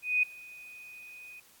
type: tone with ADSR envelope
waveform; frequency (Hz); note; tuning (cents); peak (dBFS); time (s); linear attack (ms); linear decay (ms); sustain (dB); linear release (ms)
sine; 2489; D#7; 0; -21; 0.02-1.4; 210; 5; -24; 5
effects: white hiss -60 dBFS RMS until 1.6 s + AAC 64 kbps